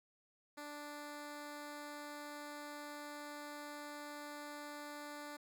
10% pulse tone, 293.7 Hz, D4, in tune, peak -38 dBFS, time 0.57-5.37 s, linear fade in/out 10 ms, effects none

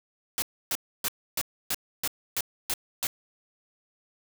white noise bursts, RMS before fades -28 dBFS, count 9, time 0.38-3.069 s, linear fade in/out 0 ms, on 41 ms, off 290 ms, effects none

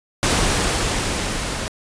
pink noise with level ramp, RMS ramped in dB -17 to -26 dBFS, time 0.23-1.68 s, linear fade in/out 0 ms, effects resampled to 22050 Hz

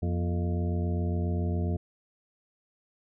harmonic tone with a mistuned harmonic, 87.31 Hz, F2, in tune, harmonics 1 / 2 / 3 / 4 / 5 / 7 / 8, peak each -27 / -33 / -37 / -39 / -41 / -44 / -45 dBFS, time 0.02-1.77 s, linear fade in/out 10 ms, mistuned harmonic 3, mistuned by -120 cents, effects none

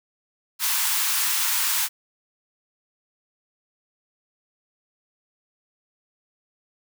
white high-pass noise, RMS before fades -23 dBFS, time 0.59-1.89 s, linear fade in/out 50 ms, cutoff 840 Hz, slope 96 dB/octave, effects none

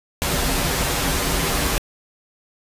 pink noise with comb filter, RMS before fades -21 dBFS, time 0.22-1.78 s, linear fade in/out 0 ms, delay 9.3 ms, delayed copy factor -0.7, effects resampled to 32000 Hz

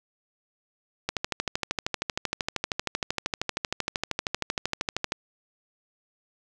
click train, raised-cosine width 0.2 ms, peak -9 dBFS, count 53, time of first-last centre 1.09-5.121 s, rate 12.9 Hz, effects none

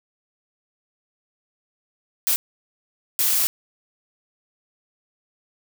blue noise bursts at uneven times, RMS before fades -20 dBFS, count 2, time 2.27-2.36 / 3.19-3.47 s, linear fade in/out 0 ms, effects none

